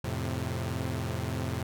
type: chord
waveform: sawtooth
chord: F major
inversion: none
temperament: equal with one note detuned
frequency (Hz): 86.6 / 110 / 130.81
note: F2 / A2 / C3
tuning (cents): -14 / 0 / 0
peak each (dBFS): -31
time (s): 0.04-1.63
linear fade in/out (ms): 5
effects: none